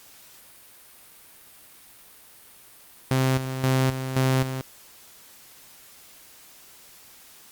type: tone with tremolo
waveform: sawtooth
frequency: 131.1 Hz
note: C3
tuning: 4 cents sharp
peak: -15 dBFS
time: 3.11-4.61 s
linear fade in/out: 0 ms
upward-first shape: square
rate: 1.9 Hz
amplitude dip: 65%
effects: white hiss -50 dBFS RMS until 7.51 s + Opus 48 kbps